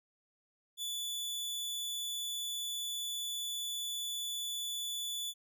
sawtooth tone, 3465 Hz, A7, 27 cents flat, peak -33 dBFS, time 0.77-5.34 s, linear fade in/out 50 ms, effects none

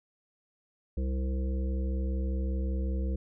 harmonic tone, 65.2 Hz, C2, 5 cents flat, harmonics 1 / 3 / 5 / 7 / 8, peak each -28 / -38 / -42 / -45 / -46 dBFS, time 0.97-3.16 s, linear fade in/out 5 ms, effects none

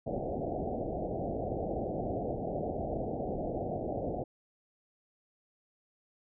white low-pass noise, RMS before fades -35 dBFS, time 0.06-4.24 s, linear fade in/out 10 ms, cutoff 760 Hz, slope 96 dB/octave, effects none

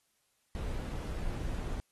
brown noise, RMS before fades -36 dBFS, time 0.55-1.8 s, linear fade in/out 0 ms, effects white hiss -75 dBFS RMS until 1.91 s + AAC 32 kbps

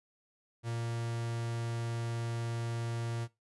45% pulse tone, 116.54 Hz, A#2, in tune, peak -34 dBFS, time 0.63-3.28 s, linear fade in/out 50 ms, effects noise-tail reverb RT60 0.2 s tail -18 dB re dry + resampled to 24000 Hz

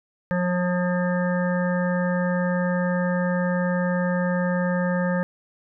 harmonic tone with a mistuned harmonic, 179 Hz, F3, 43 cents sharp, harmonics 1 / 3 / 5 / 7 / 9 / 10, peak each -22 / -26 / -34 / -35 / -33 / -35 dBFS, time 0.31-5.23 s, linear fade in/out 0 ms, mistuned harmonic 7, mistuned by -18 cents, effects none

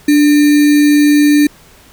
sine tone with sample-and-hold, 293.7 Hz, D4, in tune, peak -5 dBFS, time 0.08-1.47 s, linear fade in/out 5 ms, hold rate 2100 Hz, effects pink hiss -43 dBFS RMS until 1.92 s

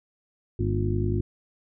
harmonic tone with a mistuned harmonic, 50.7 Hz, G#1, 41 cents flat, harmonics 1 / 2 / 3 / 4 / 5 / 6 / 7, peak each -31 / -25 / -33 / -38 / -33 / -37 / -30 dBFS, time 0.59-1.21 s, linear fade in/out 5 ms, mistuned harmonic 5, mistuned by -91 cents, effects none

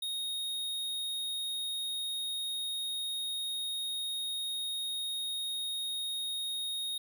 square tone, 3729 Hz, A#7, in tune, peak -34 dBFS, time 0.02-6.98 s, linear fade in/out 5 ms, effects none

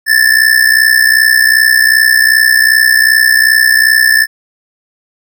square ring-modulated tone, 1760 Hz, A6, in tune, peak -3 dBFS, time 0.06-4.27 s, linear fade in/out 50 ms, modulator 31.3 Hz, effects none

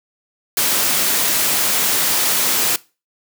white noise, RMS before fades -17 dBFS, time 0.57-2.76 s, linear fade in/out 2 ms, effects noise-tail reverb RT60 0.3 s tail -21 dB re dry + high-pass 150 Hz 12 dB/octave

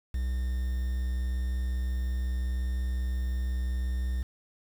triangle tone with quantisation, 62.8 Hz, B1, 30 cents sharp, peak -25 dBFS, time 0.14-4.23 s, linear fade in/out 5 ms, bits 8, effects none

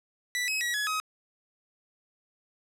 sawtooth tone with pitch steps, 1970 / 2556 / 1920 / 1690 / 1266 Hz, B6 / D#7 / B6 / G#6 / D#6, -5 / +46 / -49 / +30 / +30 cents, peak -24 dBFS, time 0.35-1 s, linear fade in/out 0 ms, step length 130 ms, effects low-pass 12000 Hz 12 dB/octave

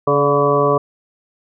harmonic tone with a mistuned harmonic, 142.7 Hz, D3, 49 cents flat, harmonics 1 / 2 / 3 / 4 / 5 / 7 / 8, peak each -22 / -24 / -16 / -18 / -25 / -22 / -18 dBFS, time 0.07-0.78 s, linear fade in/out 5 ms, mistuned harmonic 4, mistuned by +33 cents, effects none

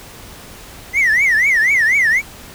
triangle tone with vibrato, 1983 Hz, B6, 7 cents sharp, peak -8 dBFS, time 0.93-2.22 s, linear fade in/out 50 ms, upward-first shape triangle, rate 4.1 Hz, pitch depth 270 cents each way, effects tanh soft clip ceiling -6 dBFS + pink hiss -37 dBFS RMS until 2.54 s

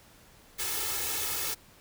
white noise with comb filter, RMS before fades -32 dBFS, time 0.58-1.55 s, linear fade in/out 20 ms, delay 2.3 ms, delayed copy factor +0.85, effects pink hiss -57 dBFS RMS until 1.8 s

